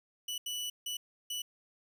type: tone bursts at uneven times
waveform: sawtooth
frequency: 2960 Hz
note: F#7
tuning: in tune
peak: -32 dBFS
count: 4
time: 0.28-0.38 / 0.46-0.7 / 0.86-0.97 / 1.3-1.42 s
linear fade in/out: 5 ms
effects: none